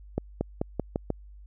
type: accelerating click train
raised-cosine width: 2 ms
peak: -13 dBFS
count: 6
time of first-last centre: 0.18-1.103 s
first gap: 230 ms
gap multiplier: 0.89
effects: added 50 Hz sine -45 dBFS peak until 1.46 s